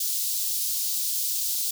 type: high-pass noise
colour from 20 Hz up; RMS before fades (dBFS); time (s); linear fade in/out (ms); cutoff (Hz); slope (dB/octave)
white; -27; 0-1.71; 5; 3900; 24
effects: none